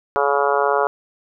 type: harmonic tone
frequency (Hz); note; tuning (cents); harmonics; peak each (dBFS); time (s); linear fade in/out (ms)
141.3; C#3; +34; 3 / 4 / 5 / 6 / 7 / 8 / 9 / 10; -21 / -22 / -23 / -24 / -24 / -25 / -26 / -26; 0.16-0.87; 0
effects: none